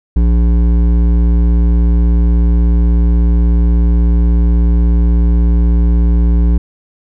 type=tone with hard clipping; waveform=sine; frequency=58.2 Hz; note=A#1; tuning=2 cents flat; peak=-9 dBFS; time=0.16-6.58 s; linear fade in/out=5 ms; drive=11 dB; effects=none